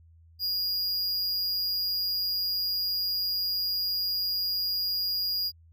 square tone, 4857 Hz, D#8, 43 cents flat, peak -27 dBFS, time 0.39-5.52 s, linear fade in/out 50 ms, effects added 82 Hz sine -53 dBFS peak until 5.72 s

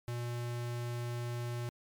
square tone, 120 Hz, B2, 49 cents flat, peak -36 dBFS, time 0.08-1.69 s, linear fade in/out 0 ms, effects MP3 96 kbps

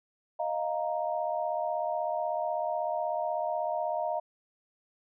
sine chord, Eb suspended second, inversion none, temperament equal, 622.3 / 698.5 / 932.3 Hz, Eb5 / F5 / Bb5, 0 / 0 / 0 cents, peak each -32 / -32 / -35 dBFS, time 0.39-4.2 s, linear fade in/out 10 ms, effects none

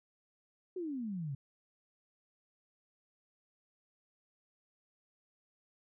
sine exponential sweep, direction down, 380 to 130.81 Hz, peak -36 dBFS, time 0.76-1.35 s, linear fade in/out 5 ms, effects none

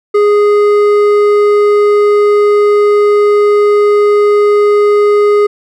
sine tone with hard clipping, 413.9 Hz, G#4, 6 cents flat, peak -7 dBFS, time 0.14-5.47 s, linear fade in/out 10 ms, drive 8 dB, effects none

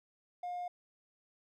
triangle tone, 712 Hz, F5, 33 cents sharp, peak -34 dBFS, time 0.43-0.68 s, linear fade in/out 5 ms, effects tanh soft clip ceiling -32 dBFS

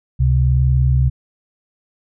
sine tone pair together, 68.6 / 129.5 Hz, C#2 / C3, -17 / -17 cents, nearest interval major seventh, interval 1100 cents, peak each -14 dBFS, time 0.19-1.1 s, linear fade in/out 20 ms, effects none

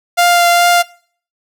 sawtooth tone with vibrato, 697 Hz, F5, 4 cents flat, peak -4 dBFS, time 0.17-0.83 s, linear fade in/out 20 ms, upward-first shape triangle, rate 2.4 Hz, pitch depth 12 cents each way, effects noise-tail reverb RT60 0.5 s tail -22 dB re dry

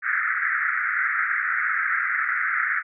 pink band-pass noise, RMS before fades -24 dBFS, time 0.02-2.83 s, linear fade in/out 50 ms, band 1300 to 2100 Hz, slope 96 dB/octave, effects none

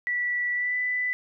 sine tone with pitch glide, 1956 to 1991.3 Hz, B6 to B6, -17 to +14 cents, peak -24 dBFS, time 0.07-1.13 s, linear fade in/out 0 ms, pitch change +31 cents, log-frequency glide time 0.53-0.77 s, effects none

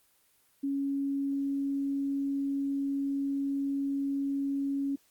sine tone, 277.5 Hz, C#4, 2 cents sharp, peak -28 dBFS, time 0.63-4.96 s, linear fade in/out 10 ms, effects white hiss -67 dBFS RMS until 5.1 s + Opus 24 kbps

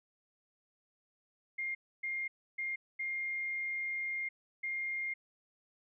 sine tone bursts at uneven times, 2120 Hz, C7, 22 cents sharp, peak -34 dBFS, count 5, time 1.58-1.75 / 2.03-2.28 / 2.58-2.76 / 2.99-4.29 / 4.63-5.14 s, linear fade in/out 10 ms, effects none

